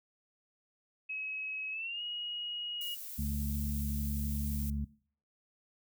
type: tone with pitch glide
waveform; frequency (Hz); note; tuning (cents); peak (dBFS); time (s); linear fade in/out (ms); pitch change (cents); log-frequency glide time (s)
sine; 2560 to 2890; D#7 to F#7; +49 to -41; -36; 1.09-2.95; 10; +210; 1.71-2.02
type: noise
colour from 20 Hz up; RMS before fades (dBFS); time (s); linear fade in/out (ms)
violet; -44; 2.81-4.7; 2
type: harmonic tone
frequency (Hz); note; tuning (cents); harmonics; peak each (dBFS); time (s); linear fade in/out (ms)
71.7; D2; -41; 1 / 2 / 3; -34 / -40 / -37; 3.18-4.85; 10
effects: noise-tail reverb RT60 0.5 s tail -21 dB re dry